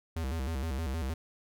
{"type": "tone with vibrato", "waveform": "square", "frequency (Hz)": 73.42, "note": "D2", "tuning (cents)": 0, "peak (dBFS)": -32, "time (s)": [0.16, 1.14], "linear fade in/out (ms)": 5, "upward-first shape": "square", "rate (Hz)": 6.4, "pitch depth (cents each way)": 190, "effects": []}